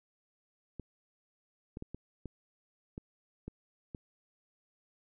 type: clicks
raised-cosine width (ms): 3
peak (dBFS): -28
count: 8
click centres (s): 0.797 / 1.771 / 1.824 / 1.946 / 2.257 / 2.979 / 3.48 / 3.948
effects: none